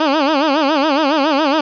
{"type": "tone with vibrato", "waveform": "15% pulse", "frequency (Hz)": 293.7, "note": "D4", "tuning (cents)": 0, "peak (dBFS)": -6, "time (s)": [0, 1.61], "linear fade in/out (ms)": 5, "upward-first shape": "sine", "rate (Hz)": 7.2, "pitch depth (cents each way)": 160, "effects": ["resampled to 11025 Hz", "7-bit"]}